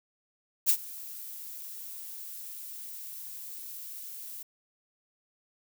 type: noise with ADSR envelope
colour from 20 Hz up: violet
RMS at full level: -21 dBFS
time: 0.66-4.43 s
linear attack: 35 ms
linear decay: 71 ms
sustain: -21 dB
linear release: 6 ms
effects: none